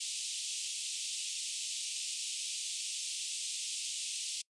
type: band-pass noise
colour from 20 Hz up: white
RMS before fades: -39 dBFS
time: 0-4.42 s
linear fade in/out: 10 ms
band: 2600 to 9100 Hz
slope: 48 dB/octave
effects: noise-tail reverb RT60 0.1 s tail -25 dB re dry + resampled to 24000 Hz